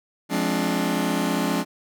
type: chord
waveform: sawtooth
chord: D half-diminished seventh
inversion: first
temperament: just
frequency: 176.2 / 211.4 / 264.3 / 293.7 Hz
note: F3 / Ab3 / C4 / D4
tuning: +16 / +31 / +18 / 0 cents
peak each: -23 dBFS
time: 0.29-1.65 s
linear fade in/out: 50 ms
effects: none